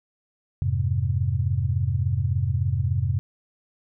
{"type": "chord", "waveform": "sine", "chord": "F minor", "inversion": "none", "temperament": "equal", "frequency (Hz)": [87.31, 103.83, 130.81], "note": ["F2", "Ab2", "C3"], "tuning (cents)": [0, 0, 0], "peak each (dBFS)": -25, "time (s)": [0.62, 3.19], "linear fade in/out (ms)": 0, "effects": []}